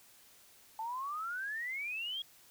sine exponential sweep, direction up, 869 to 3319 Hz, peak -36 dBFS, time 0.79-2.22 s, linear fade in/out 2 ms, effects white hiss -61 dBFS RMS until 2.5 s

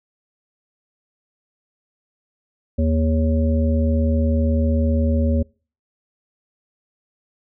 harmonic tone with a mistuned harmonic, 79 Hz, D#2, 27 cents sharp, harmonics 1 / 3 / 5 / 7, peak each -17 / -21 / -33 / -26 dBFS, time 2.78-5.43 s, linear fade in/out 10 ms, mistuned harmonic 5, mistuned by +68 cents, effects noise-tail reverb RT60 0.4 s tail -26 dB re dry

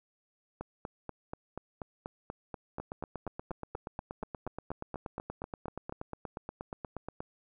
two click trains, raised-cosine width 1 ms, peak -24 / -24 dBFS, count 23 / 38, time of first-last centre 0.61-5.924 / 2.8-7.205 s, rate 4.14 / 8.4 Hz, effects none

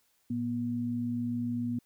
sine tone pair together, 113.78 / 241.1 Hz, A#2 / B3, -42 / -41 cents, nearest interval octave + minor second, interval 1301 cents, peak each -37 / -30 dBFS, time 0.3-1.79 s, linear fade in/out 5 ms, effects white hiss -71 dBFS RMS until 1.85 s

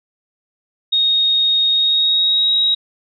sine tone with pitch glide, 3729 to 3812 Hz, A#7 to A#7, 0 to +38 cents, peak -12 dBFS, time 0.92-2.75 s, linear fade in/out 10 ms, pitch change +38 cents, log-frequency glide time 1.71-2.54 s, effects none

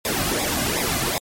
pink noise with flanger, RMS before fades -23 dBFS, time 0.05-1.18 s, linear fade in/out 0 ms, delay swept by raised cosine 0.67 to 2.27 ms, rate 2.7 Hz, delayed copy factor -0.75, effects MP3 64 kbps

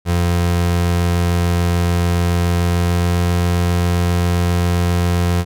30% pulse tone with pitch glide, 86.9 to 87.5 Hz, F2 to F2, -8 to +4 cents, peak -11 dBFS, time 0.05-5.45 s, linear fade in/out 50 ms, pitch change +12 cents, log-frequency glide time 2.6-3.16 s, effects none

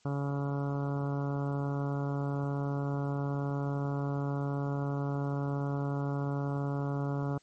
harmonic tone, 141 Hz, C#3, 30 cents sharp, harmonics 1 / 2 / 3 / 4 / 5 / 6 / 7 / 8 / 9 / 10, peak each -31 / -37 / -41 / -43 / -45 / -47 / -48 / -49 / -50 / -51 dBFS, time 0.05-7.38 s, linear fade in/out 5 ms, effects white hiss -66 dBFS RMS until 7.42 s + MP3 32 kbps

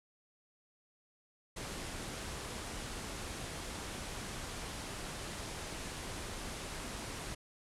pink low-pass noise, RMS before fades -43 dBFS, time 1.56-7.35 s, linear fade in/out 10 ms, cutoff 11000 Hz, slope 48 dB/octave, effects none

